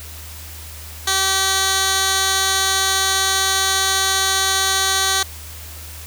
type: tone with band-pass filter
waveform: 15% pulse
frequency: 385 Hz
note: G4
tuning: 31 cents flat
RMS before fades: -18 dBFS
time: 1.07-5.23 s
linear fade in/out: 5 ms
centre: 5600 Hz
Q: 0.8
effects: added 78 Hz sine -35 dBFS peak until 6.06 s + white hiss -37 dBFS RMS until 6.06 s